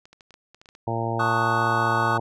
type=clicks; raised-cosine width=0.2 ms; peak=-31 dBFS; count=10; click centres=0.055 / 0.13 / 0.208 / 0.307 / 0.341 / 0.546 / 0.615 / 0.658 / 0.689 / 0.751 s
type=harmonic tone; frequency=114.9 Hz; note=A#2; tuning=25 cents flat; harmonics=1 / 2 / 3 / 4 / 5 / 6 / 7 / 8; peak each=-28 / -34 / -32 / -34 / -34 / -32 / -32 / -32 dBFS; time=0.87-2.2 s; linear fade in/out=5 ms
type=chord; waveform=triangle; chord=D# half-diminished seventh; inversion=second; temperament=equal; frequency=880 / 1108.7 / 1244.5 / 1480 Hz; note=A5 / C#6 / D#6 / F#6; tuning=0 / 0 / 0 / 0 cents; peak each=-25 dBFS; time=1.19-2.18 s; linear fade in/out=10 ms
effects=none